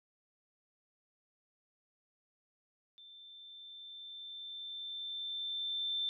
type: tone with level ramp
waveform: sine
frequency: 3555 Hz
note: A7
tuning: 17 cents sharp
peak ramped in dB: -53 to -32 dBFS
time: 2.98-6.09 s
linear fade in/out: 0 ms
effects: none